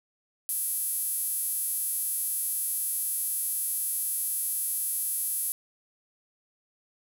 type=tone with high-pass filter; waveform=sawtooth; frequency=392 Hz; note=G4; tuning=in tune; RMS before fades=-30 dBFS; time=0.49-5.52 s; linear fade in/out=0 ms; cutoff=11000 Hz; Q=5; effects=none